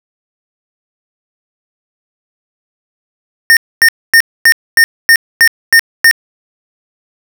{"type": "tone bursts", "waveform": "square", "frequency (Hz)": 1828, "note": "A#6", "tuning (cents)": -34, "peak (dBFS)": -3, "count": 9, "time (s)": [3.5, 6.112], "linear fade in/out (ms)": 0, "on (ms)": 68, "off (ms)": 250, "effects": []}